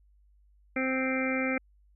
harmonic tone, 261.6 Hz, C4, in tune, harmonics 1 / 2 / 3 / 5 / 6 / 7 / 8 / 9, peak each -30 / -33 / -42 / -39 / -39 / -44 / -34 / -35 dBFS, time 0.76-1.58 s, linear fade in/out 5 ms, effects added 50 Hz sine -59 dBFS peak until 1.95 s

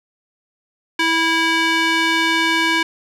square tone with band-pass filter, 327.3 Hz, E4, 12 cents flat, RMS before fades -17 dBFS, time 0.99-2.83 s, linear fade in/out 5 ms, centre 2300 Hz, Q 1.2, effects none

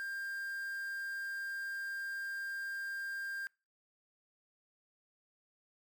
triangle tone with quantisation, 1594 Hz, G6, 28 cents sharp, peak -36 dBFS, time 0-3.47 s, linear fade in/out 0 ms, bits 9, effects noise-tail reverb RT60 0.3 s tail -25 dB re dry

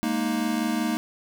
square chord, Ab suspended second, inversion none, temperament equal, 207.7 / 233.1 / 311.1 Hz, Ab3 / Bb3 / Eb4, 0 / 0 / 0 cents, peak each -31 / -27 / -29 dBFS, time 0.03-0.97 s, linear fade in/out 0 ms, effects none

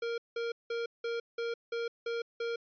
square tone bursts, 466.2 Hz, A#4, in tune, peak -33 dBFS, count 8, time 0.02-2.56 s, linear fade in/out 5 ms, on 160 ms, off 180 ms, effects resampled to 11025 Hz

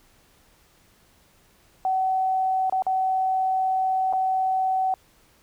sine tone with dropouts, 756 Hz, F#5, 37 cents sharp, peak -20 dBFS, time 1.85-4.94 s, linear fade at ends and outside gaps 1 ms, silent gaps 2.697-2.724 / 2.822-2.866 / 4.127-4.134 s, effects pink hiss -59 dBFS RMS until 5.42 s

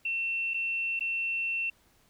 sine tone with dropouts, 2700 Hz, E7, 41 cents sharp, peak -28 dBFS, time 0.05-1.7 s, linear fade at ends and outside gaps 5 ms, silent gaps 0.537-0.542 / 0.994-1.007 s, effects pink hiss -65 dBFS RMS until 2.09 s

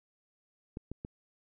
clicks, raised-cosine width 3 ms, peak -26 dBFS, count 3, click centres 0.771 / 0.916 / 1.049 s, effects none

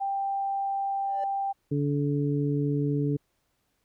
sine tone, 788 Hz, G5, 9 cents sharp, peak -26 dBFS, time 0-1.53 s, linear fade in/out 20 ms
triangle tone with exponential growth, 587.3 Hz, D5, in tune, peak -29 dBFS, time 0.95-1.24 s, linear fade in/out 2 ms, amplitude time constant 61 ms
harmonic tone, 144 Hz, D3, 34 cents flat, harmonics 1 / 2 / 3, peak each -26 / -28 / -32 dBFS, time 1.71-3.17 s, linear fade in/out 10 ms
effects pink hiss -74 dBFS RMS until 3.84 s

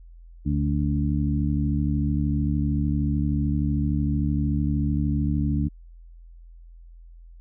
harmonic tone with a mistuned harmonic, 73.2 Hz, D2, 5 cents flat, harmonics 1 / 2 / 3 / 4, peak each -25 / -25 / -28 / -28 dBFS, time 0.45-5.69 s, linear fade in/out 20 ms, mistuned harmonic 4, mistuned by -17 cents, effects added 42 Hz sine -43 dBFS peak until 7.4 s

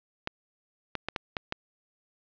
clicks, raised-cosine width 0.3 ms, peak -14 dBFS, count 6, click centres 0.274 / 0.953 / 1.086 / 1.162 / 1.368 / 1.524 s, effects resampled to 11025 Hz + 7-bit

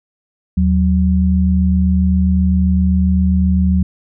sine tone pair together, 78.08 / 185.7 Hz, D#2 / F#3, +7 / +7 cents, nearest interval octave + minor third, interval 1500 cents, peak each -13 dBFS, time 0.57-3.83 s, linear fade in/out 5 ms, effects none

